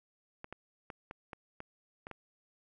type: clicks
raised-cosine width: 0.5 ms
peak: -28 dBFS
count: 8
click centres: 0.444 / 0.526 / 0.902 / 1.111 / 1.332 / 1.604 / 2.069 / 2.113 s
effects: none